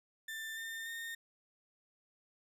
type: tone with pitch steps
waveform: 35% pulse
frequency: 1781 / 1806.9 / 1833.2 Hz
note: A6 / A6 / A#6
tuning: +21 / +46 / -29 cents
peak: -39 dBFS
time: 0.28-1.15 s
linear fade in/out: 5 ms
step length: 290 ms
effects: none